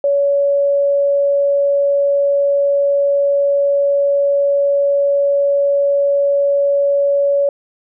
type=tone; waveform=sine; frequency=564 Hz; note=C#5; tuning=30 cents sharp; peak=-11 dBFS; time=0.04-7.49 s; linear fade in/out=2 ms; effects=none